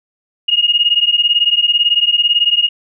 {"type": "beating tone pair", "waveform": "sine", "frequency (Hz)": [2853, 2871], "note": ["F7", "F7"], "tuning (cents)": [36, 47], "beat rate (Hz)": 18, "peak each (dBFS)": -13, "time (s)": [0.48, 2.69], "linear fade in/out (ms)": 10, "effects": []}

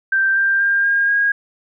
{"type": "tone with pitch steps", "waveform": "sine", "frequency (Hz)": [1568, 1584.4, 1600.9, 1617.7, 1634.6], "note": ["G6", "G6", "G6", "G#6", "G#6"], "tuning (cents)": [0, 18, 36, -46, -28], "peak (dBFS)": -13, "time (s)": [0.12, 1.32], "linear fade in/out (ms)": 5, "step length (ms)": 240, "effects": []}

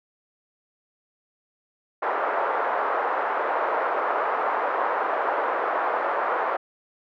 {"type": "band-pass noise", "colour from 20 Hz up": "white", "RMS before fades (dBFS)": -25, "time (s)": [2.02, 6.57], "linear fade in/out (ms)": 10, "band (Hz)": [450, 1300], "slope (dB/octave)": 24, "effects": []}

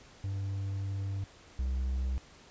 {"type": "tone pair in turn", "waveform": "triangle", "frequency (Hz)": [98, 64.6], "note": ["G2", "C2"], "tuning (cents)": [0, -21], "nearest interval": "perfect fifth", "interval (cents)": 721, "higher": "first", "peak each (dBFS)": [-30, -27], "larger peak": "second", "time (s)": [[0.24, 1.24], [1.59, 2.18]], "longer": "first", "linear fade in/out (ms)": 0, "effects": ["pink hiss -56 dBFS RMS until 2.5 s", "resampled to 16000 Hz"]}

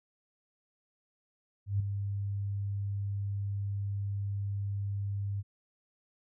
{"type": "tone with ADSR envelope", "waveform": "sine", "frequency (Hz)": 100, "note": "G2", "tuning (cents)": 35, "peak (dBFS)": -24, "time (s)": [1.66, 5.43], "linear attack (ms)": 140, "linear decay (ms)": 4, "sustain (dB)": -7, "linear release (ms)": 35, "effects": []}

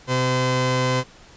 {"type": "tone pair together", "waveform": "sawtooth", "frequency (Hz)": [128, 512], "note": ["C3", "C5"], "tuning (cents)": [-38, -38], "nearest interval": "2 octaves", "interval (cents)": 2400, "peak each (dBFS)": -17, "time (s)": [0.07, 1.04], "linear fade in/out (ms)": 50, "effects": ["pink hiss -48 dBFS RMS until 1.36 s", "resampled to 16000 Hz"]}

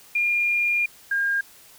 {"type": "tone pair in turn", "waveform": "sine", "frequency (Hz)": [2412, 1613.3], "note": ["D7", "G6"], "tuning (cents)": [46, 49], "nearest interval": "perfect fifth", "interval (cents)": 697, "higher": "first", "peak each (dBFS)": [-19, -20], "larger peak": "first", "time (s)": [[0.15, 0.86], [1.11, 1.41]], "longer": "first", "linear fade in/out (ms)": 5, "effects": ["white hiss -50 dBFS RMS until 1.78 s"]}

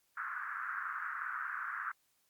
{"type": "band-pass noise", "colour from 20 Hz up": "white", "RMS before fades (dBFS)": -40, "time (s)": [0.17, 1.92], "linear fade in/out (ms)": 5, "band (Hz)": [1200, 1600], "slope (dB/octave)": 48, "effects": ["white hiss -75 dBFS RMS until 2.29 s", "Opus 48 kbps"]}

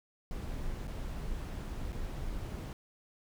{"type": "noise with dropouts", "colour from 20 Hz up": "brown", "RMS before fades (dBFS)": -38, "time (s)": [0.31, 2.73], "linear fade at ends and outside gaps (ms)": 1, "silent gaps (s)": [[0.872, 0.878], [1.922, 1.927]], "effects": []}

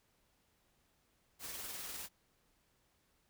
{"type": "noise with tremolo", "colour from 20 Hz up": "white", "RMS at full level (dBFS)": -44, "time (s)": [1.39, 2.09], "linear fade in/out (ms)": 50, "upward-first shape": "square", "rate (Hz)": 20, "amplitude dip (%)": 25, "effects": ["pink hiss -75 dBFS RMS until 3.29 s"]}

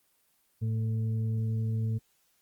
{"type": "harmonic tone", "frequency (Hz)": 111.2, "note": "A2", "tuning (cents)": 19, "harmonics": [1, 2, 4], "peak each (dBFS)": [-27, -38, -47], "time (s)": [0.61, 1.99], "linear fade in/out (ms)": 20, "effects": ["white hiss -70 dBFS RMS until 2.41 s", "Opus 24 kbps"]}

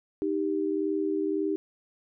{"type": "tone pair together", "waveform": "sine", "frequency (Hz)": [311.1, 392.9], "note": ["D#4", "G4"], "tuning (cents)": [0, 4], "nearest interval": "major third", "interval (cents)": 404, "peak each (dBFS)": -28, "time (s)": [0.22, 1.56], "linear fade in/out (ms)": 0, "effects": []}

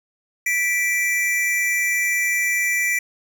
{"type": "tone pair together", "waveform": "square", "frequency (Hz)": [1968.1, 2339], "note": ["B6", "D7"], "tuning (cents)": [-7, -8], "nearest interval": "minor third", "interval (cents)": 299, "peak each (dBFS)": -22, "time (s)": [0.46, 2.99], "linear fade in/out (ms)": 5, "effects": []}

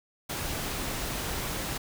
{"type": "noise", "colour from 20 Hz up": "pink", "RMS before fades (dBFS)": -33, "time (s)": [0.29, 1.78], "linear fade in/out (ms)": 10, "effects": []}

